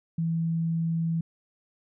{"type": "tone", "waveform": "sine", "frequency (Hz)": 164.81, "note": "E3", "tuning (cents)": 0, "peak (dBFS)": -24, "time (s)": [0.18, 1.21], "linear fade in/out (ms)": 5, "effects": []}